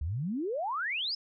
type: exponential sweep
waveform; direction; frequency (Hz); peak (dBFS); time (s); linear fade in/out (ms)
sine; up; 67.7 to 5274; -30; 0.01-1.15; 5
effects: none